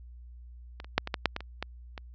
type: clicks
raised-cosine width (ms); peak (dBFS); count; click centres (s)
0.3; -24 / -30 / -6 / -18 / -12 / -6 / -16 / -25 / -16 / -23; 10; 0.801 / 0.845 / 0.98 / 1.074 / 1.142 / 1.257 / 1.364 / 1.406 / 1.626 / 1.978
effects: added 60 Hz sine -45 dBFS peak until 2.14 s + resampled to 16000 Hz